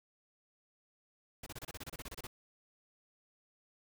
pink noise bursts, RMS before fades -45 dBFS, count 14, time 1.43-2.27 s, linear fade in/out 5 ms, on 34 ms, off 28 ms, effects none

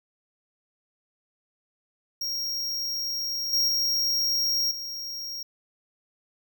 square tone with level steps, 5588 Hz, F8, in tune, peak -28 / -21 / -23 / -33 dBFS, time 2.21-5.43 s, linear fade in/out 5 ms, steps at 3.53 / 3.68 / 4.71 s, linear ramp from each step 2 ms, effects none

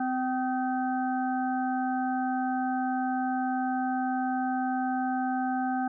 harmonic tone with a mistuned harmonic, 256.9 Hz, C4, 32 cents flat, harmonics 1 / 3 / 5 / 6, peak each -29 / -29 / -42 / -38 dBFS, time 0-5.88 s, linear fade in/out 5 ms, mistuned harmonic 5, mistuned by -37 cents, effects none

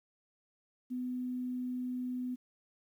sine tone, 250.7 Hz, B3, 26 cents sharp, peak -34 dBFS, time 0.9-2.36 s, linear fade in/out 20 ms, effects 11-bit

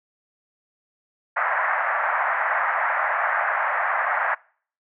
white band-pass noise, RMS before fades -23 dBFS, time 1.36-4.35 s, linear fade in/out 10 ms, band 630 to 1900 Hz, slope 48 dB/octave, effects noise-tail reverb RT60 0.5 s tail -25 dB re dry

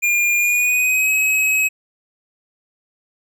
square tone with pitch glide, 2411 to 2554 Hz, D7 to D#7, +45 to +45 cents, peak -15 dBFS, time 0.02-1.69 s, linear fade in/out 20 ms, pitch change +100 cents, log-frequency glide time 0.37-1.12 s, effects none

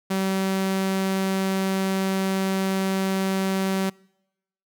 sawtooth tone, 191.6 Hz, G3, 39 cents flat, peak -18 dBFS, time 0.1-3.9 s, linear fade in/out 10 ms, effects noise-tail reverb RT60 0.9 s tail -26 dB re dry

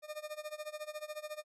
40% pulse tone with tremolo, 607 Hz, D#5, 43 cents flat, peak -37 dBFS, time 0.02-1.44 s, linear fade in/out 50 ms, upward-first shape sine, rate 14 Hz, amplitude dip 90%, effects resampled to 32000 Hz

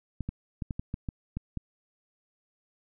clicks, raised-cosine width 5 ms, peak -20 dBFS, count 9, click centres 0.207 / 0.29 / 0.622 / 0.708 / 0.795 / 0.941 / 1.088 / 1.37 / 1.573 s, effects none

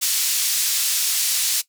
pink band-pass noise, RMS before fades -21 dBFS, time 0.01-1.62 s, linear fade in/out 20 ms, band 4600 to 15000 Hz, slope 12 dB/octave, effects noise-tail reverb RT60 0.1 s tail -17 dB re dry

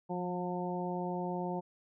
harmonic tone with a mistuned harmonic, 179.1 Hz, F3, 44 cents sharp, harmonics 1 / 2 / 3 / 4 / 5, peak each -37 / -39 / -42 / -41 / -41 dBFS, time 0.09-1.61 s, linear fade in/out 20 ms, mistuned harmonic 1, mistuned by -22 cents, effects none

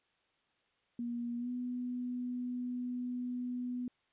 sine tone with pitch glide, 238.2 to 247.3 Hz, A#3 to B3, +38 to +3 cents, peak -35 dBFS, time 0.99-3.88 s, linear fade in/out 2 ms, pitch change +65 cents, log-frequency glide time 1.38-1.49 s, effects white hiss -75 dBFS RMS until 4.12 s + resampled to 8000 Hz

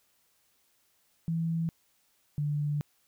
sine tone pair in turn, 164.81 / 147.18 Hz, E3 / D3, 0 / +4 cents, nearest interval major second, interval 196 cents, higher first, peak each -27 dBFS, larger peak neither, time 1.28-1.69 / 2.38-2.81 s, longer second, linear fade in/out 0 ms, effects white hiss -70 dBFS RMS until 3.07 s

